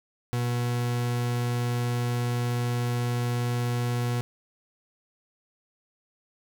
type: tone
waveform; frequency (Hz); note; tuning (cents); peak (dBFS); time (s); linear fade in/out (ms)
40% pulse; 121.1; B2; -34; -24; 0.33-4.21; 0
effects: none